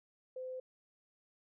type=tone; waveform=sine; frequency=513 Hz; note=C5; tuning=34 cents flat; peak=-40 dBFS; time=0.36-0.6 s; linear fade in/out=5 ms; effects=none